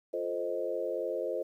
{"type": "chord", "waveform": "sine", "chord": "F dominant seventh", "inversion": "none", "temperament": "equal", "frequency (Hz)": [349.2, 440, 523.3, 622.3], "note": ["F4", "A4", "C5", "Eb5"], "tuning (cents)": [0, 0, 0, 0], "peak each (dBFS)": [-38, -37, -34, -37], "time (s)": [0.13, 1.43], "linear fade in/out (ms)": 10, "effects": ["11-bit"]}